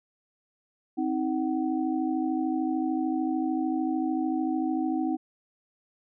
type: tone cluster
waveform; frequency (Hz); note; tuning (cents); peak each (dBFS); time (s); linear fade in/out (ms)
sine; 263.3 / 316.7 / 751; C4 / D#4 / F#5; +11 / +31 / +26; -29 / -27 / -35; 0.97-5.17; 20
effects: none